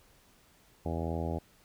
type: harmonic tone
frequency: 82.41 Hz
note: E2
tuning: in tune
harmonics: 1 / 2 / 3 / 4 / 5 / 6 / 7 / 8 / 9 / 10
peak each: -35 / -38 / -40 / -41 / -42 / -43 / -43 / -44 / -45 / -45 dBFS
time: 0.85-1.39 s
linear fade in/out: 10 ms
effects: pink hiss -63 dBFS RMS until 1.64 s